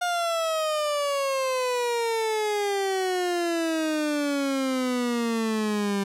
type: exponential sweep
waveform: 30% pulse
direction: down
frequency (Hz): 715 to 196.7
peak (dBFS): -21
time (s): 0.01-6.04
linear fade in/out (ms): 10
effects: low-pass 11000 Hz 12 dB/octave